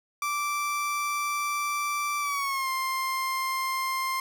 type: tone with pitch glide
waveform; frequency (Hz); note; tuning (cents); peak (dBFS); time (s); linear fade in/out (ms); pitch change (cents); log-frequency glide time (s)
30% pulse; 1169 to 1053.6; D6 to C6; -8 to +12; -24; 0.22-4.2; 2; -180; 2.2-2.69
effects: none

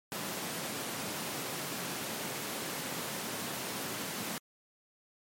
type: high-pass noise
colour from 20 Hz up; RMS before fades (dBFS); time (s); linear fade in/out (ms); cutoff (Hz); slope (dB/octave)
pink; -38; 0.12-4.38; 0; 140; 24
effects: MP3 64 kbps

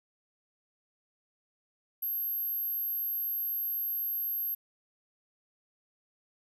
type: tone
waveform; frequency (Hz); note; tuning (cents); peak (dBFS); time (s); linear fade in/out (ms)
sine; 12544; G9; 0; -30; 2.02-4.55; 10
effects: none

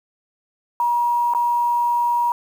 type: tone with dropouts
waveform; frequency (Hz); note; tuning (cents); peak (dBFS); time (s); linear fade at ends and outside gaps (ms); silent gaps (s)
sine; 955; A#5; +42; -16; 0.8-2.32; 1; 1.337-1.348
effects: 7-bit

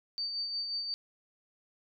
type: tone with tremolo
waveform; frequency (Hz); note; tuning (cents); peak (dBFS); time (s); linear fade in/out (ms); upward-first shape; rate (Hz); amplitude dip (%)
sine; 4600; D8; -37; -31; 0.18-0.94; 0; sine; 5.6; 40
effects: none

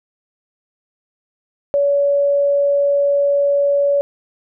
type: tone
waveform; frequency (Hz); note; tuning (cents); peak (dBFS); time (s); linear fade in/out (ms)
sine; 567; C#5; +39; -12; 1.74-4.01; 0
effects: none

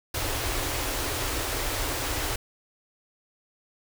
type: band-stop noise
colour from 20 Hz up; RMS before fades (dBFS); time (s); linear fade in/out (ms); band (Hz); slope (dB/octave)
pink; -29; 0.14-2.36; 5; 130 to 260; 96
effects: none

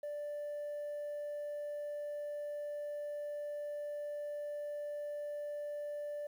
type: tone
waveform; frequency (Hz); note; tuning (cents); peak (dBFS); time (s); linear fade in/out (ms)
sine; 587.3; D5; 0; -36; 0.03-6.27; 5
effects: tanh soft clip ceiling -37 dBFS + 11-bit

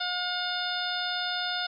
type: harmonic tone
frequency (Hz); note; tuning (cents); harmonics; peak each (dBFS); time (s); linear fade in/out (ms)
718; F5; +48; 1 / 2 / 3 / 4 / 5 / 6 / 7; -35 / -33 / -44 / -40 / -33 / -38 / -38; 0-1.67; 10
effects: none

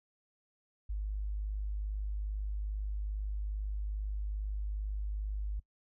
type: tone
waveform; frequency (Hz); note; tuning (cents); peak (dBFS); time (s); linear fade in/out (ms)
sine; 51.2; G#1; -24; -33; 0.89-5.6; 10
effects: noise-tail reverb RT60 0.1 s tail -23 dB re dry

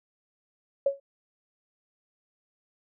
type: tone with exponential decay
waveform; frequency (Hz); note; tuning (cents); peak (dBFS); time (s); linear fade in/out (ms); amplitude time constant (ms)
sine; 554.4; C#5; 0; -17; 0.86-1; 5; 30
effects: none

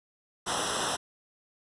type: noise with comb filter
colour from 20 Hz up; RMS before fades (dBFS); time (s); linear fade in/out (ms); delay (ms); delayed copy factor
pink; -30; 0.46-0.97; 20; 0.44; -1
effects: resampled to 24000 Hz

